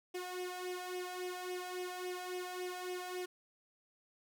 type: tone with flanger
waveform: sawtooth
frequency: 362.7 Hz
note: F#4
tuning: 34 cents flat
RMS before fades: -42 dBFS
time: 0.14-3.26 s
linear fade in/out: 10 ms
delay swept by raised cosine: 0.34 to 1.28 ms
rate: 3.6 Hz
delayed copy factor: +0.7
effects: none